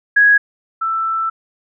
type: tone pair in turn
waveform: sine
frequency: 1661.2 / 1327.7 Hz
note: G#6 / E6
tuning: 0 / +12 cents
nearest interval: major third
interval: 388 cents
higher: first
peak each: -7 / -16 dBFS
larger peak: first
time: 0.16-0.38 / 0.81-1.3 s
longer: second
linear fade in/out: 10 ms
effects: none